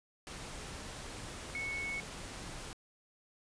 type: tone in noise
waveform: sine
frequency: 2209 Hz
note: C#7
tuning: 7 cents flat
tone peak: -36 dBFS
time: 1.55-2 s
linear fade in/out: 0 ms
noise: pink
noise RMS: -45 dBFS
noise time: 0.27-2.73 s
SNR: +6 dB
effects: resampled to 22050 Hz

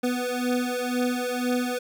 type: beating tone pair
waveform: 25% pulse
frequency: 246.9 / 248.9 Hz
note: B3 / B3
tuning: 0 / +14 cents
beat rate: 2 Hz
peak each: -23 / -24 dBFS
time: 0.03-1.79 s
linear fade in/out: 10 ms
effects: none

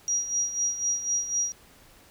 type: tone with tremolo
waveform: sine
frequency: 5740 Hz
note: F8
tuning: 47 cents sharp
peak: -22 dBFS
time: 0.08-1.52 s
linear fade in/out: 0 ms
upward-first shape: sine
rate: 4 Hz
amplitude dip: 70%
effects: pink hiss -55 dBFS RMS until 2.1 s

